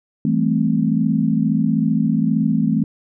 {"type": "chord", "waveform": "sine", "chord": "A minor seventh", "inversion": "second", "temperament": "equal with one note detuned", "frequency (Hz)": [164.81, 197.82, 220, 261.6], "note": ["E3", "G3", "A3", "C4"], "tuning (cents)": [0, 16, 0, 0], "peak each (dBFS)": [-20, -24, -18, -21], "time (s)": [0.25, 2.84], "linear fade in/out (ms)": 2, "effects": []}